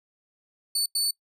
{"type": "tone bursts at uneven times", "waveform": "25% pulse", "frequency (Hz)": 4487, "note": "C#8", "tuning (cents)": 20, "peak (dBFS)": -18, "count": 2, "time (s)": [[0.75, 0.86], [0.95, 1.11]], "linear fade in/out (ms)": 5, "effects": ["noise-tail reverb RT60 0.1 s tail -25 dB re dry"]}